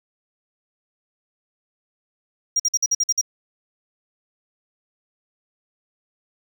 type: tone bursts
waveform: triangle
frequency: 5700 Hz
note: F8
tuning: 34 cents sharp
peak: -15 dBFS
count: 8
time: 2.56-3.213 s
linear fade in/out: 5 ms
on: 37 ms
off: 51 ms
effects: none